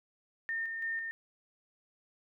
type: tone with tremolo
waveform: sine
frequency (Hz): 1819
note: A#6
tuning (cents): -43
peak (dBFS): -32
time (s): 0.49-1.11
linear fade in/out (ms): 0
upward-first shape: square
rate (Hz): 3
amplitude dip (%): 35
effects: none